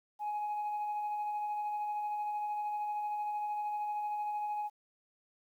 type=tone with tremolo; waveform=sine; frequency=837 Hz; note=G#5; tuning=13 cents sharp; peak=-30 dBFS; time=0.19-4.7 s; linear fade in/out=50 ms; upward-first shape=sine; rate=13 Hz; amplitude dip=30%; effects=tanh soft clip ceiling -31 dBFS + 11-bit